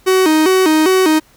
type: tone with vibrato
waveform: 45% pulse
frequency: 342.4 Hz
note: F4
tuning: 34 cents flat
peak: -9 dBFS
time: 0.06-1.2 s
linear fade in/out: 20 ms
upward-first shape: square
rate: 2.5 Hz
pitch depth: 160 cents each way
effects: pink hiss -50 dBFS RMS until 1.36 s